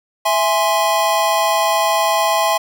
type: chord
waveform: square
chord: E augmented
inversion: none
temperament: equal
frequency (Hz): 659.3 / 830.6 / 1046.5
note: E5 / G#5 / B#5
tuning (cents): 0 / 0 / 0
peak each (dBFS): -19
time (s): 0.25-2.58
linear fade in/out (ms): 10
effects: none